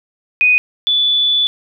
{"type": "tone pair in turn", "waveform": "sine", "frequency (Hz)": [2489, 3466], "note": ["D#7", "A7"], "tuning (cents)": [0, -27], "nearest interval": "tritone", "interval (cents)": 573, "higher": "second", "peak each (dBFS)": [-8, -11], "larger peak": "first", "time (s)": [[0.41, 0.58], [0.87, 1.47]], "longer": "second", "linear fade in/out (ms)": 0, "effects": []}